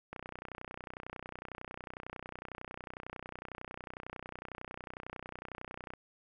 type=click train; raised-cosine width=0.5 ms; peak=-27 dBFS; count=181; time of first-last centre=0.13-5.936 s; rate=31 Hz; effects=none